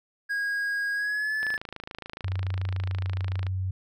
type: tone with pitch glide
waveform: triangle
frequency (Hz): 1640 to 1730.5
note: G#6 to A6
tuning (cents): -22 to -29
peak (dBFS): -24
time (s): 0.29-1.58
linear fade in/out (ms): 20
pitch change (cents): +93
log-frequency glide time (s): 0.93-1.34
type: click train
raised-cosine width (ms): 0.3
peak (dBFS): -21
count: 56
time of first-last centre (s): 1.43-3.467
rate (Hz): 27
type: tone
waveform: sine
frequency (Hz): 93.8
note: F#2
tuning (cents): +24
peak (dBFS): -26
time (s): 2.24-3.71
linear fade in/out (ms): 5
effects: none